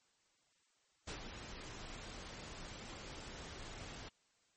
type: noise with ADSR envelope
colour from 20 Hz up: pink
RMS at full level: -43 dBFS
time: 1.07-4.09 s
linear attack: 11 ms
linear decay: 120 ms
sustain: -6 dB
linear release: 8 ms
effects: white hiss -75 dBFS RMS until 4.56 s + MP3 32 kbps